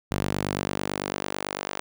sawtooth tone with high-pass filter sweep, 49 Hz, G1, in tune, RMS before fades -30 dBFS, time 0.11-1.8 s, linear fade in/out 0 ms, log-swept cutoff 110 to 610 Hz, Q 0.73, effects none

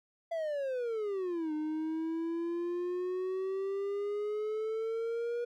triangle exponential two-way sweep, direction down then up, 678 to 304.4 to 480.3 Hz, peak -30 dBFS, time 0.31-5.45 s, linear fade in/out 10 ms, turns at 1.53 s, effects none

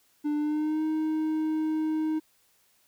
triangle tone with pitch glide, 296.7 to 312.7 Hz, D4 to D#4, +18 to +9 cents, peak -23 dBFS, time 0.24-2.2 s, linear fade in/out 20 ms, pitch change +91 cents, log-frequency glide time 0.36-0.83 s, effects white hiss -66 dBFS RMS until 2.87 s

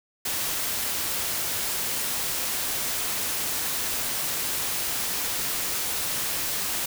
white noise, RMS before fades -28 dBFS, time 0.25-6.86 s, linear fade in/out 5 ms, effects none

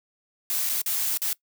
blue noise with dropouts, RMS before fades -26 dBFS, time 0.5-1.33 s, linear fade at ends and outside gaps 1 ms, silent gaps 0.692-0.696 / 0.817-0.861 / 1.174-1.218 s, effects noise-tail reverb RT60 0.1 s tail -22 dB re dry

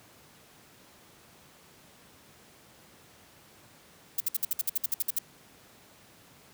violet noise bursts, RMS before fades -27 dBFS, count 13, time 4.18-5.188 s, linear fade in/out 5 ms, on 24 ms, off 58 ms, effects pink hiss -56 dBFS RMS until 6.53 s + high-pass 100 Hz 12 dB/octave

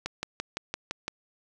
click train, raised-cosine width 0.2 ms, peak -14 dBFS, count 7, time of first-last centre 0.06-1.08 s, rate 5.88 Hz, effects none

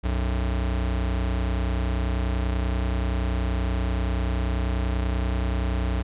square tone pair together, 61 / 91.4 Hz, B1 / F#2, -21 / -21 cents, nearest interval perfect fifth, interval 700 cents, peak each -24 / -31 dBFS, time 0.03-6.03 s, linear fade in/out 20 ms, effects resampled to 8000 Hz

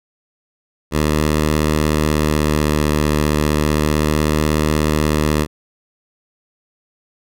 10% pulse tone with vibrato, 75.9 Hz, D#2, 42 cents flat, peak -6 dBFS, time 0.91-5.47 s, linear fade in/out 50 ms, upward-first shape sine, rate 0.34 Hz, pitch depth 15 cents each way, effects none

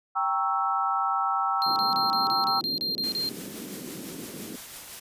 sine chord, G diminished seventh, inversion none, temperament equal, 784 / 932.3 / 1108.7 / 1318.5 Hz, G5 / Bb5 / Db6 / Fb6, 0 / 0 / 0 / 0 cents, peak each -28 / -32 / -32 / -26 dBFS, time 0.15-2.61 s, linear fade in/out 20 ms
triangle tone bursts, 4188 Hz, C8, 1 cent sharp, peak -25 dBFS, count 10, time 1.62-3.29 s, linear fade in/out 0 ms, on 140 ms, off 30 ms
pink band-pass noise, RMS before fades -40 dBFS, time 1.66-4.56 s, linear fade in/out 2 ms, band 180 to 410 Hz, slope 24 dB/octave
white noise with tremolo, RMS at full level -40 dBFS, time 3.03-5 s, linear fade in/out 10 ms, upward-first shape triangle, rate 5.9 Hz, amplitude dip 35%
effects resampled to 32000 Hz

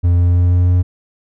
triangle tone with pitch steps, 87.31 / 87.87 / 88.43 / 88.99 / 89.56 Hz, F2 / F2 / F2 / F2 / F2, 0 / +11 / +22 / +33 / +44 cents, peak -7 dBFS, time 0.03-0.83 s, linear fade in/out 20 ms, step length 160 ms, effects none

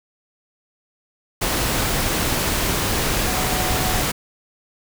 sine tone in noise, 740 Hz, F#5, in tune, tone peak -28 dBFS, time 3.26-4.01 s, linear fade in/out 10 ms, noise pink, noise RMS -21 dBFS, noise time 1.41-4.12 s, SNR -10 dB, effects none

